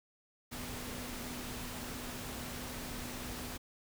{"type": "tone in noise", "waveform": "sine", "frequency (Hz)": 246.5, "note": "B3", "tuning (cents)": -3, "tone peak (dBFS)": -47, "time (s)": [0.51, 3.58], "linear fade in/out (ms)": 20, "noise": "pink", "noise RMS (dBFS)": -43, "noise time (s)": [0.51, 3.58], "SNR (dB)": -7, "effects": []}